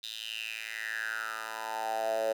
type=tone with high-pass filter sweep; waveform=10% pulse; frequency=111.1 Hz; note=A2; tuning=17 cents sharp; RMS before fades=-35 dBFS; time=0.03-2.33 s; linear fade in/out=10 ms; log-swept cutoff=3700 to 550 Hz; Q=6.8; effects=none